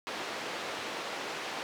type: band-pass noise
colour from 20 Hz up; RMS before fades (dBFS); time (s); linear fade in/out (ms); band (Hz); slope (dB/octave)
pink; -38; 0.07-1.63; 0; 400 to 4200; 12
effects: none